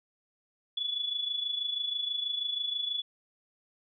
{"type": "tone with amplitude modulation", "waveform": "sine", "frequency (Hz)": 3424, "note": "A7", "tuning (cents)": -48, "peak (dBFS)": -27, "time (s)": [0.77, 3.02], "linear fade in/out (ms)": 5, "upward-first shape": "sine", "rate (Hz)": 26.2, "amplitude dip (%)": 65, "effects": []}